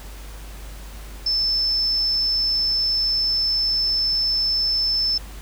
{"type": "tone", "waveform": "sine", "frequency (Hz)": 5274, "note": "E8", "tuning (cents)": 0, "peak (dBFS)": -18, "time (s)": [1.26, 5.18], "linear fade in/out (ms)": 5, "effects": ["added 50 Hz sine -35 dBFS peak until 5.41 s", "pink hiss -43 dBFS RMS until 5.41 s"]}